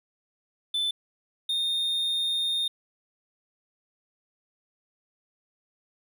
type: tone pair in turn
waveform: triangle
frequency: 3519 / 3664 Hz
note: A7 / A#7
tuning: 0 / -31 cents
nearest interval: minor second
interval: 69 cents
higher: second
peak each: -23 dBFS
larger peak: neither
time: 0.74-0.91 / 1.49-2.68 s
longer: second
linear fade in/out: 5 ms
effects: none